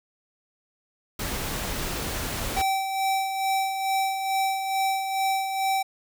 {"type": "noise", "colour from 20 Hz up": "pink", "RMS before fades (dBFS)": -30, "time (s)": [1.19, 2.62], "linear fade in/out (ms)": 5}
{"type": "tone with tremolo", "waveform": "square", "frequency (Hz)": 773, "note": "G5", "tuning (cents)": -24, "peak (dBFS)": -22, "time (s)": [2.56, 5.83], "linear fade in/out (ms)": 10, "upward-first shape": "sine", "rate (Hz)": 2.3, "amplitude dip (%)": 50}
{"effects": []}